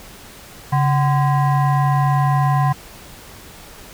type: tone with frequency modulation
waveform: sine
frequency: 140 Hz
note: C#3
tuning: 18 cents sharp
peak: -13 dBFS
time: 0.72-2.73 s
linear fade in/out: 10 ms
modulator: 890 Hz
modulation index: 0.83
effects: pink hiss -40 dBFS RMS until 3.93 s